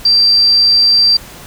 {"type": "tone", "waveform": "sine", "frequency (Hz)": 4699, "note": "D8", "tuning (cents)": 0, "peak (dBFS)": -6, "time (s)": [0.05, 1.17], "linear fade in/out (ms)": 5, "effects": ["pink hiss -34 dBFS RMS until 1.46 s"]}